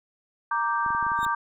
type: chord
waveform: sine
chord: G minor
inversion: first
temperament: equal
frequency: 932.3 / 1174.7 / 1568 Hz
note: Bb5 / D6 / G6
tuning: 0 / 0 / 0 cents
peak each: -27 / -26 / -29 dBFS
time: 0.51-1.35 s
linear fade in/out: 5 ms
type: clicks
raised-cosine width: 3 ms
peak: -29 dBFS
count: 9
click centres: 0.863 / 0.905 / 0.949 / 1.027 / 1.066 / 1.118 / 1.19 / 1.23 / 1.265 s
type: tone with exponential growth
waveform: sawtooth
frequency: 3686 Hz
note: A#7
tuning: 20 cents flat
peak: -29 dBFS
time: 1.15-1.25 s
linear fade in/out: 0 ms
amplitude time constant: 21 ms
effects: none